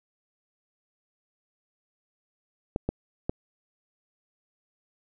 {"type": "clicks", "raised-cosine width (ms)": 2, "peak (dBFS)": -13, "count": 3, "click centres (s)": [2.761, 2.89, 3.295], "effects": []}